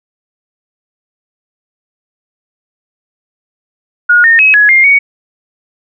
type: tone with pitch steps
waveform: sine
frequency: 1441 / 1832 / 2557 / 1681 / 2116 / 2238 Hz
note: F#6 / A#6 / D#7 / G#6 / C7 / C#7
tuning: -46 / -31 / +47 / +20 / +19 / +16 cents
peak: -3 dBFS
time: 4.09-4.99 s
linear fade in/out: 10 ms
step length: 150 ms
effects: none